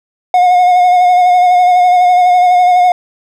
triangle tone with vibrato, 721 Hz, F#5, 45 cents flat, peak -3 dBFS, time 0.34-2.92 s, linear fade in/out 2 ms, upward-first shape sine, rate 12 Hz, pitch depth 28 cents each way, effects none

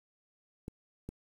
clicks, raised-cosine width 3 ms, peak -27 dBFS, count 2, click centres 0.681 / 1.09 s, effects 9-bit

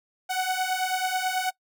sawtooth beating tone pair, 740 / 749.2 Hz, F#5 / F#5, 0 / +21 cents, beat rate 9.2 Hz, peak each -24 dBFS, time 0.29-1.51 s, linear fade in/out 20 ms, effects noise-tail reverb RT60 0.1 s tail -22 dB re dry

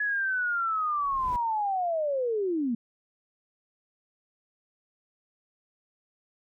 sine linear sweep, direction down, 1700 to 221.8 Hz, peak -25 dBFS, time 0-2.75 s, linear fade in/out 5 ms
brown noise with exponential growth, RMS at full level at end -31 dBFS, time 0.9-1.36 s, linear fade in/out 0 ms, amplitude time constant 100 ms
effects none

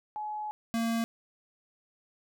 sine / square tone pair in turn, 848 / 229.1 Hz, G#5 / A#3, +36 / -30 cents, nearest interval octave + major seventh, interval 2266 cents, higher first, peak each -33 / -28 dBFS, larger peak second, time 0.16-0.51 / 0.74-1.04 s, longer first, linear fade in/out 0 ms, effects none

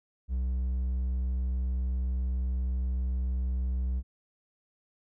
sine tone with hard clipping, 63.4 Hz, B1, 46 cents sharp, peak -28 dBFS, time 0.28-4.03 s, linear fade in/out 50 ms, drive 3 dB, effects none

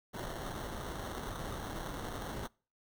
pink noise with sample-and-hold, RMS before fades -41 dBFS, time 0.13-2.48 s, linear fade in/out 20 ms, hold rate 2450 Hz, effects noise-tail reverb RT60 0.4 s tail -26 dB re dry

